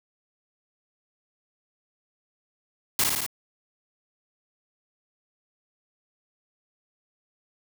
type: noise with echo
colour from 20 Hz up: white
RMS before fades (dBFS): -22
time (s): 2.99-3.04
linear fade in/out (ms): 2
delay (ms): 56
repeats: 4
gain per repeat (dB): -2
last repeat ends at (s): 3.264
effects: none